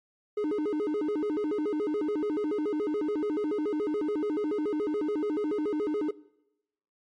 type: tone with vibrato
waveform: triangle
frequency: 356.4 Hz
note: F4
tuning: 35 cents sharp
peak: -24 dBFS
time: 0.37-6.11 s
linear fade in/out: 5 ms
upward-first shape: square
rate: 7 Hz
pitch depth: 280 cents each way
effects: noise-tail reverb RT60 0.9 s tail -21 dB re dry + MP3 48 kbps